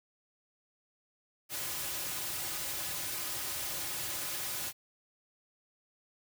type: noise with comb filter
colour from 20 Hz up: white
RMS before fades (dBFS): -37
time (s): 1.49-4.73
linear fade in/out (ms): 50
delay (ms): 4.4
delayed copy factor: -0.75
effects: none